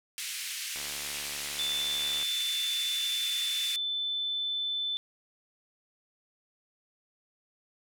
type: band-pass noise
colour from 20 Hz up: pink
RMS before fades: -37 dBFS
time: 0.18-3.76 s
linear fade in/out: 0 ms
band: 2100 to 13000 Hz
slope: 24 dB/octave
type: click train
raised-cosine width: 0.3 ms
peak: -26 dBFS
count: 108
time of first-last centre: 0.76-2.228 s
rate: 72.9 Hz
type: tone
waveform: sine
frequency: 3520 Hz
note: A7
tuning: in tune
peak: -29 dBFS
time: 1.59-4.97 s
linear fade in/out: 0 ms
effects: none